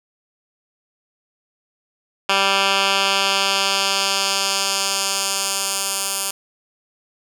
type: tone with band-pass filter sweep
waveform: 10% pulse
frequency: 195.8 Hz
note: G3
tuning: 2 cents flat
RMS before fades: -20 dBFS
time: 2.29-6.31 s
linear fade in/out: 5 ms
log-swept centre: 2600 to 9900 Hz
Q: 1
effects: none